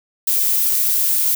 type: noise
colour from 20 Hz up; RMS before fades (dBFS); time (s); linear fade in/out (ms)
violet; -17; 0.27-1.35; 5
effects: none